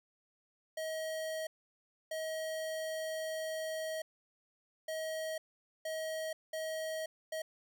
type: tone bursts at uneven times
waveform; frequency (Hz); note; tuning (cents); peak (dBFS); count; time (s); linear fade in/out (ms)
square; 635; D#5; +35; -37; 6; 0.77-1.47 / 2.11-4.02 / 4.88-5.38 / 5.85-6.33 / 6.53-7.06 / 7.32-7.42; 5
effects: none